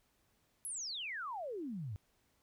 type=exponential sweep; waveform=sine; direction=down; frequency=11380 to 93 Hz; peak=-39 dBFS; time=0.65-1.96 s; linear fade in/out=0 ms; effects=pink hiss -75 dBFS RMS until 2.42 s